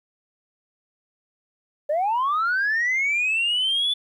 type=linear sweep; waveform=sine; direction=up; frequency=569 to 3490 Hz; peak=-18 dBFS; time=1.89-3.94 s; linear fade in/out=10 ms; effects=tanh soft clip ceiling -17 dBFS + 10-bit